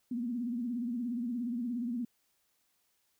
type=tone with vibrato; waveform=sine; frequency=240 Hz; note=B3; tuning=49 cents flat; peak=-32 dBFS; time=0.11-2.05 s; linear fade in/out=5 ms; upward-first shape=sine; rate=17 Hz; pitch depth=100 cents each way; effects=white hiss -75 dBFS RMS until 3.19 s